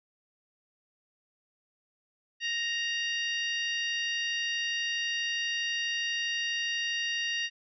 harmonic tone with a mistuned harmonic, 932.3 Hz, A#5, in tune, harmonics 2 / 3 / 4 / 5 / 6, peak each -33 / -32 / -39 / -42 / -43 dBFS, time 2.4-7.5 s, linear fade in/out 50 ms, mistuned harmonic 6, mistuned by +27 cents, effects none

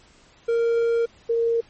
triangle / sine tone pair in turn, 464.7 / 462.7 Hz, A#4 / A#4, -5 / -13 cents, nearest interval unison, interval 8 cents, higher first, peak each -16 / -18 dBFS, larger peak first, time 0.48-1.06 / 1.29-1.61 s, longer first, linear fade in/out 10 ms, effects pink hiss -54 dBFS RMS until 1.69 s + MP3 32 kbps

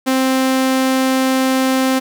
sawtooth tone, 262.2 Hz, C4, 4 cents sharp, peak -9 dBFS, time 0.06-2 s, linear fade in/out 20 ms, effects none

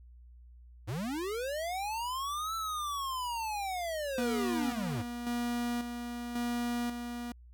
square linear two-way sweep, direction up then down, 92.4 to 1334 to 92.4 Hz, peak -34 dBFS, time 0.87-5.03 s, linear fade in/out 20 ms, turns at 2.55 s
45% pulse tone with tremolo, 240 Hz, B3, 49 cents flat, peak -31 dBFS, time 4.18-7.32 s, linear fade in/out 2 ms, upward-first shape square, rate 0.92 Hz, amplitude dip 50%
effects added 60 Hz sine -51 dBFS peak until 7.53 s

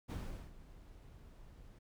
brown noise with ADSR envelope, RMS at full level -39 dBFS, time 0.08-1.79 s, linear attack 27 ms, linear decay 400 ms, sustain -17 dB, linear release 8 ms, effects none

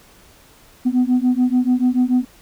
sine beating tone pair, 247.1 / 254 Hz, B3 / B3, +1 / +49 cents, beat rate 6.9 Hz, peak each -15 dBFS, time 0.85-2.25 s, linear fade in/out 20 ms, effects tanh soft clip ceiling -10 dBFS + pink hiss -49 dBFS RMS until 2.41 s

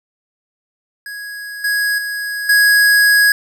square tone with level steps, 1661.2 Hz, G#6, in tune, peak -27 / -15 / -21 / -9 dBFS, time 1.06-3.32 s, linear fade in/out 2 ms, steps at 1.64 / 1.98 / 2.49 s, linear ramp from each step 5 ms, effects none

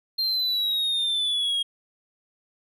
triangle exponential sweep, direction down, 4200 to 3254 Hz, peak -21 dBFS, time 0.18-1.63 s, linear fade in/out 10 ms, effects none

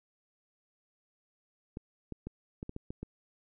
clicks, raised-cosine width 3 ms, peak -26 dBFS, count 8, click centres 1.771 / 2.123 / 2.27 / 2.629 / 2.694 / 2.764 / 2.905 / 3.03 s, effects none

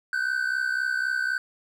triangle tone pair together, 1489 / 1552.9 Hz, F#6 / G6, +11 / -17 cents, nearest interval minor second, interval 72 cents, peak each -25 dBFS, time 0.13-1.38 s, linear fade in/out 2 ms, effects none

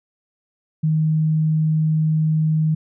sine tone, 156.6 Hz, D#3, 11 cents sharp, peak -15 dBFS, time 0.83-2.75 s, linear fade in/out 10 ms, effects none

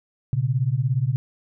sine beating tone pair, 120 / 137 Hz, B2 / C#3, -49 / -20 cents, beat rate 17 Hz, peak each -22 dBFS, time 0.33-1.16 s, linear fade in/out 0 ms, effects none

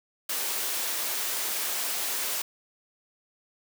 white high-pass noise, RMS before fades -30 dBFS, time 0.29-2.42 s, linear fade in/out 5 ms, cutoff 350 Hz, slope 12 dB/octave, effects none

